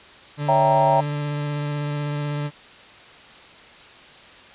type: tone with vibrato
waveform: 40% pulse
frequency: 146.6 Hz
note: D3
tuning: 3 cents flat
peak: -23 dBFS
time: 0.37-2.51 s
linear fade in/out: 50 ms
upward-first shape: sine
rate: 16 Hz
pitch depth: 13 cents each way
type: chord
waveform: sine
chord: C# diminished seventh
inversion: none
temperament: equal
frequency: 554.4 / 659.3 / 784 / 932.3 Hz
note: C#5 / E5 / G5 / Bb5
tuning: 0 / 0 / 0 / 0 cents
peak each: -22 / -21 / -20 / -19 dBFS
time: 0.48-1.01 s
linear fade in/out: 10 ms
effects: white hiss -45 dBFS RMS until 4.54 s + resampled to 8000 Hz